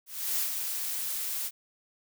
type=noise with ADSR envelope; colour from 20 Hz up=blue; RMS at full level=-28 dBFS; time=0.06-1.51 s; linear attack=330 ms; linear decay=100 ms; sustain=-5 dB; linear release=46 ms; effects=none